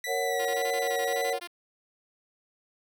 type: tone with vibrato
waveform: sawtooth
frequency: 1963 Hz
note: B6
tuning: 11 cents flat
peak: -29 dBFS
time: 0.04-1.33 s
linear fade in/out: 2 ms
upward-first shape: sine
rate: 1.8 Hz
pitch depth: 32 cents each way
type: chord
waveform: sine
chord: F# major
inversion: first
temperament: equal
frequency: 466.2 / 554.4 / 740 Hz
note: A#4 / C#5 / F#5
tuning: 0 / 0 / 0 cents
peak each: -31 dBFS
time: 0.06-1.4 s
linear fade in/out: 50 ms
type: tone bursts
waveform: 5% pulse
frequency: 349.2 Hz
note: F4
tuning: in tune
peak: -26 dBFS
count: 13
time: 0.39-1.475 s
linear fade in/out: 10 ms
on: 65 ms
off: 20 ms
effects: none